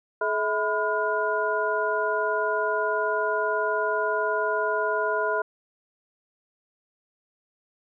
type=tone cluster; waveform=sine; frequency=426.5 / 645 / 1001 / 1429 Hz; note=G#4 / E5 / B5 / F6; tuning=+46 / -38 / +23 / +39 cents; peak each=-28 dBFS; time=0.21-5.42 s; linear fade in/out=5 ms; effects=none

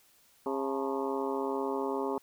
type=harmonic tone with a mistuned harmonic; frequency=135.5 Hz; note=C#3; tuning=39 cents flat; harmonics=2 / 3 / 4 / 5 / 6 / 7 / 8 / 9; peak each=-36 / -33 / -39 / -43 / -39 / -41 / -41 / -49 dBFS; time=0.46-2.18 s; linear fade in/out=2 ms; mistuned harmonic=6; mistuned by=+110 cents; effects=white hiss -64 dBFS RMS until 2.22 s

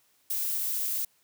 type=noise; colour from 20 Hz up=violet; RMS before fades=-30 dBFS; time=0.3-1.05 s; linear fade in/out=5 ms; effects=white hiss -67 dBFS RMS until 1.23 s + high-pass 60 Hz 12 dB/octave

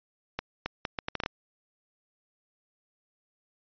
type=accelerating click train; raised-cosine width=0.3 ms; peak=-14 dBFS; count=9; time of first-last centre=0.39-1.261 s; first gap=270 ms; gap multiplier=0.71; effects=resampled to 11025 Hz

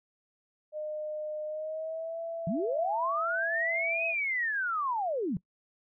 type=tone with pitch glide; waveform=sine; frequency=610 to 665.2 Hz; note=D#5 to E5; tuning=-34 to +16 cents; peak=-33 dBFS; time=0.72-4.15 s; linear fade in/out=50 ms; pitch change=+150 cents; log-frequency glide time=1.46-2.2 s
type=linear two-way sweep; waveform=sine; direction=up then down; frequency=150 to 2557 to 150 Hz; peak=-28 dBFS; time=2.47-5.37 s; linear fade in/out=2 ms; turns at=4.06 s
effects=noise-tail reverb RT60 0.1 s tail -21 dB re dry

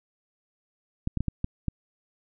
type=clicks; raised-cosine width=5 ms; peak=-14 dBFS; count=6; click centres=1.074 / 1.173 / 1.206 / 1.283 / 1.444 / 1.683 s; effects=none

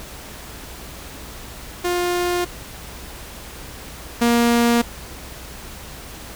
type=tone pair in turn; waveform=sawtooth; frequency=353.7 / 236.1 Hz; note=F4 / A#3; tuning=+22 / +22 cents; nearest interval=perfect fifth; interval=700 cents; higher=first; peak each=-15 / -10 dBFS; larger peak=second; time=1.84-2.45 / 4.21-4.82 s; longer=neither; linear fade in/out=10 ms; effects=added 60 Hz sine -41 dBFS peak until 6.35 s + pink hiss -37 dBFS RMS until 6.35 s

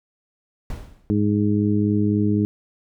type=noise with exponential decay; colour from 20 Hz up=brown; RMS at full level=-27 dBFS; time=0.7-1.16 s; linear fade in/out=2 ms; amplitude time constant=100 ms
type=harmonic tone; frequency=103.83 Hz; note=G#2; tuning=in tune; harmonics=1 / 2 / 3 / 4; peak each=-22 / -20 / -22 / -28 dBFS; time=1.1-2.45 s; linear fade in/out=0 ms
effects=none

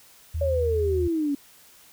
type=tone; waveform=sine; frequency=80 Hz; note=D#2; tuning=49 cents sharp; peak=-25 dBFS; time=0.34-1.08 s; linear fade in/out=10 ms
type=exponential sweep; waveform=sine; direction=down; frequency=570 to 277 Hz; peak=-22 dBFS; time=0.41-1.35 s; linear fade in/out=5 ms
effects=white hiss -53 dBFS RMS until 1.92 s

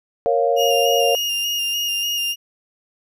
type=chord; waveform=sine; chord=Bb minor; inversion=none; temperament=equal with one note detuned; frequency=466.2 / 552.1 / 698.5 Hz; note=Bb4 / Db5 / F5; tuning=0 / -7 / 0 cents; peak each=-19 / -19 / -20 dBFS; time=0.26-1.15 s; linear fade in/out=0 ms
type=tone with vibrato; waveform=35% pulse; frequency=2829 Hz; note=F7; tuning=22 cents sharp; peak=-18 dBFS; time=0.56-2.36 s; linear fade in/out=50 ms; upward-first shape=square; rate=3.4 Hz; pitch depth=18 cents each way
effects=none

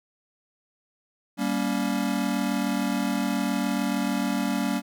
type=chord; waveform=square; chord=G diminished; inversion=none; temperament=just; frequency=196 / 235.2 / 282.2 Hz; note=G3 / Bb3 / Db4; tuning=0 / +16 / +31 cents; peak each=-29 dBFS; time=1.37-4.82 s; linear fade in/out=50 ms; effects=none

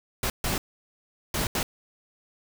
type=noise bursts at uneven times; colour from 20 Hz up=pink; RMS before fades=-27 dBFS; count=4; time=0.23-0.3 / 0.44-0.58 / 1.34-1.47 / 1.55-1.63 s; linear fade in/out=2 ms; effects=none

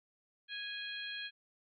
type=harmonic tone with a mistuned harmonic; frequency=829 Hz; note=G#5; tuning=3 cents flat; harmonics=2 / 3 / 4 / 5; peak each=-44 / -46 / -44 / -48 dBFS; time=0.48-1.31 s; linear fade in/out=50 ms; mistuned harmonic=4; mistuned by=-23 cents; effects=none

